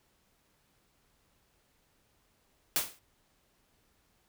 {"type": "noise with exponential decay", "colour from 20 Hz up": "white", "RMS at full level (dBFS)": -25, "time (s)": [2.76, 2.99], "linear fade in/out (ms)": 0, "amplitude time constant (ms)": 48, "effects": ["pink hiss -71 dBFS RMS until 4.28 s"]}